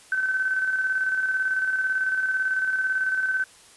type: tone with tremolo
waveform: sine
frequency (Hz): 1530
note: G6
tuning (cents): -42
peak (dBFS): -20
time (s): 0.12-3.44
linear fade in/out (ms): 2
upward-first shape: square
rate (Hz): 18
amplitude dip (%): 40
effects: white hiss -51 dBFS RMS until 3.76 s + resampled to 24000 Hz